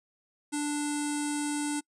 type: tone with low-pass filter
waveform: square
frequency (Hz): 293.7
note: D4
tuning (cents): 0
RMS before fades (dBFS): -31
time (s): 0.52-1.81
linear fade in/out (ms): 20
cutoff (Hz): 8700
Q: 7.7
effects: noise-tail reverb RT60 0.1 s tail -26 dB re dry